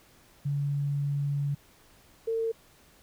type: tone pair in turn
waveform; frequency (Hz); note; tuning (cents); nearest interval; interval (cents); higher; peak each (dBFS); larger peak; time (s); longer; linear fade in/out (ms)
sine; 142.5 / 452.4; C#3 / A4; +48 / +48; octave + minor sixth; 2000; second; -26; neither; 0.45-1.55 / 2.27-2.52; first; 10
effects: pink hiss -59 dBFS RMS until 3.02 s